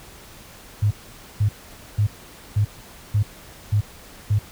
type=tone bursts; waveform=sine; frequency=103.83 Hz; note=G#2; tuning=in tune; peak=-15 dBFS; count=7; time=0.82-4.39 s; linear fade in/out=10 ms; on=90 ms; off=490 ms; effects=pink hiss -44 dBFS RMS until 4.51 s